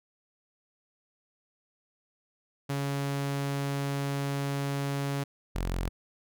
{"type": "tone pair in turn", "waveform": "sawtooth", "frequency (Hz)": [140, 44.34], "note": ["C#3", "F1"], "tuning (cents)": [18, 27], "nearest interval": "octave + minor sixth", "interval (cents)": 1991, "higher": "first", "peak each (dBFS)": -25, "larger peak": "neither", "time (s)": [[2.69, 5.24], [5.55, 5.89]], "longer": "first", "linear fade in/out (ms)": 10, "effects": []}